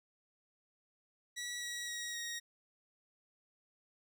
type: tone with pitch steps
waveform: 15% pulse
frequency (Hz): 1937 / 1918.1 / 1899.3 / 1880.8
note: B6 / A#6 / A#6 / A#6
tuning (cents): -34 / +49 / +32 / +15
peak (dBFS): -33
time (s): 1.36-2.4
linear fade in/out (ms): 20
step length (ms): 260
effects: none